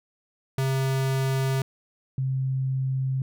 square / sine tone pair in turn, 133.6 / 132.22 Hz, C3 / C3, +36 / +19 cents, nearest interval unison, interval 17 cents, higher first, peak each -23 / -23 dBFS, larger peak neither, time 0.58-1.62 / 2.18-3.22 s, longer neither, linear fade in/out 2 ms, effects none

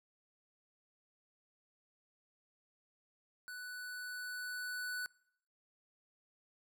square tone with level ramp, 1487 Hz, F#6, 8 cents sharp, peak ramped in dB -45 to -38 dBFS, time 3.48-5.06 s, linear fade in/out 0 ms, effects noise-tail reverb RT60 0.7 s tail -24 dB re dry

